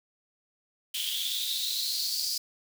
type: noise with high-pass filter sweep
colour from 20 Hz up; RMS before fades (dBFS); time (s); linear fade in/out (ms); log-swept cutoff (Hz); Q
white; -31; 0.94-2.38; 5; 3100 to 4900; 8.8
effects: none